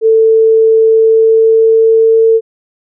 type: tone with pitch glide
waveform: sine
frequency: 445.2 to 449.3 Hz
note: A4 to A4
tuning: +20 to +36 cents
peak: -4 dBFS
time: 0.01-2.41 s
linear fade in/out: 50 ms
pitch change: +16 cents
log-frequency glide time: 0.87-2.26 s
effects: none